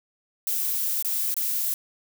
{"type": "noise with dropouts", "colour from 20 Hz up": "violet", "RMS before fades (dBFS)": -26, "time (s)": [0.47, 1.74], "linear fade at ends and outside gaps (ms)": 1, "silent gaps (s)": [[1.025, 1.047], [1.342, 1.366]], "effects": []}